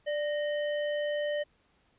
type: tone with sample-and-hold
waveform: sine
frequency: 590 Hz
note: D5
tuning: 8 cents sharp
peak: -28 dBFS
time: 0.06-1.44 s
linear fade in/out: 20 ms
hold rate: 2450 Hz
effects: pink hiss -69 dBFS RMS until 1.98 s + resampled to 8000 Hz

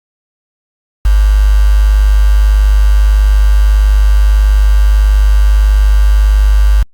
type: tone with quantisation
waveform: sine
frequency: 50.8 Hz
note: G#1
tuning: 38 cents flat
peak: -4 dBFS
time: 1.05-6.83 s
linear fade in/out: 5 ms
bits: 4
effects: Opus 48 kbps

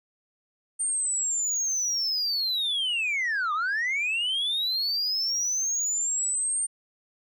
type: linear two-way sweep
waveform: sine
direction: down then up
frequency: 8850 to 1174.7 to 8850 Hz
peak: -22 dBFS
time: 0.79-6.67 s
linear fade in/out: 20 ms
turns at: 3.53 s
effects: tanh soft clip ceiling -23 dBFS

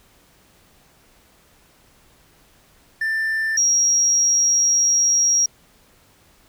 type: tone pair in turn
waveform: triangle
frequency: 1779 / 5648 Hz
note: A6 / F8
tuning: +19 / +19 cents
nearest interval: octave + minor sixth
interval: 2000 cents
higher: second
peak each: -17 / -11 dBFS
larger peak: second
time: 3.01-3.57 / 3.57-5.46 s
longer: second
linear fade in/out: 5 ms
effects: tanh soft clip ceiling -12 dBFS + pink hiss -55 dBFS RMS until 6.48 s

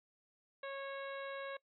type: harmonic tone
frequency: 549 Hz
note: C#5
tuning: 17 cents flat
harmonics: 1 / 2 / 3 / 4 / 5 / 6 / 7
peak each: -43 / -49 / -49 / -53 / -57 / -62 / -56 dBFS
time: 0.63-1.57 s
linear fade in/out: 5 ms
effects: noise-tail reverb RT60 0.1 s tail -22 dB re dry

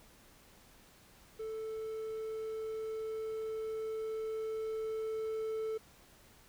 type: tone with level ramp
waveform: triangle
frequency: 440 Hz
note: A4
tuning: in tune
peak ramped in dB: -36 to -32 dBFS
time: 1.39-5.78 s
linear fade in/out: 10 ms
effects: pink hiss -61 dBFS RMS until 6.48 s

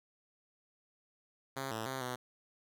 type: tone with pitch steps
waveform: 5% pulse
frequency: 135 / 110.9 / 132.1 / 125.2 Hz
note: C#3 / A2 / C3 / B2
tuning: -45 / +14 / +17 / +24 cents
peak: -26 dBFS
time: 1.56-2.16 s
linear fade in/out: 10 ms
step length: 150 ms
effects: none

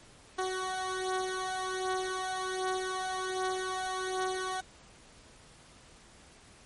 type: beating tone pair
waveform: 15% pulse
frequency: 372.8 / 374.1 Hz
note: F#4 / F#4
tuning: +13 / +19 cents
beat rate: 1.3 Hz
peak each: -30 / -27 dBFS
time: 0.38-4.61 s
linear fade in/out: 10 ms
effects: pink hiss -56 dBFS RMS until 6.65 s + MP3 48 kbps

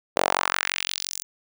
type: tone with high-pass filter sweep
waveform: sawtooth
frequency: 45.74 Hz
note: F#1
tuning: 19 cents flat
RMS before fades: -26 dBFS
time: 0.16-1.23 s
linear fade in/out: 0 ms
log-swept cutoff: 530 to 7700 Hz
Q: 2
effects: none

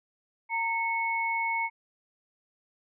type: tone pair together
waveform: sine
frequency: 918.5 / 2201 Hz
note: A#5 / C#7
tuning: -26 / -13 cents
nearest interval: octave + minor third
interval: 1513 cents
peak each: -29 / -29 dBFS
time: 0.49-1.7 s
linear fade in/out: 50 ms
effects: none

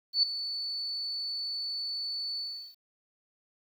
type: tone with ADSR envelope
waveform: sine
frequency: 4474 Hz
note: C#8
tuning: 15 cents sharp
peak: -19 dBFS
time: 0.13-2.76 s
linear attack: 100 ms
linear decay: 6 ms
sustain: -13 dB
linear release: 380 ms
effects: 10-bit

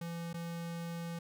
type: tone with dropouts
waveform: square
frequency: 168.9 Hz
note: E3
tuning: 42 cents sharp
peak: -39 dBFS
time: 0.01-1.19 s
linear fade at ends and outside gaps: 5 ms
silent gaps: 0.331-0.341 s
effects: none

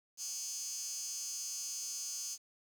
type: tone with high-pass filter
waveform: 15% pulse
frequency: 283.6 Hz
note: C#4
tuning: 40 cents sharp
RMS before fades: -41 dBFS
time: 0.17-2.38 s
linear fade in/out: 50 ms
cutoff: 6000 Hz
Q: 6.7
effects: 10-bit

